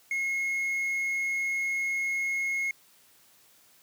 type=tone with quantisation; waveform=triangle; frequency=2164 Hz; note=C#7; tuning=42 cents flat; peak=-25 dBFS; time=0.11-2.71 s; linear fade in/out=2 ms; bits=9; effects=white hiss -60 dBFS RMS until 3.82 s + high-pass 80 Hz 12 dB/octave